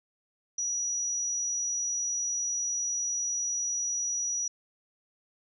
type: tone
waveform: sine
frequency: 5830 Hz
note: F#8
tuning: 26 cents flat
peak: -28 dBFS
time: 0.58-4.48 s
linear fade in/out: 5 ms
effects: none